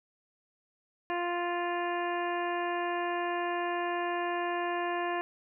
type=harmonic tone; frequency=349.2 Hz; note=F4; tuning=in tune; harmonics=1 / 2 / 3 / 4 / 5 / 6 / 7 / 8; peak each=-34 / -34 / -36 / -48 / -38 / -49 / -45 / -46 dBFS; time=1.1-5.21 s; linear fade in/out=0 ms; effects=none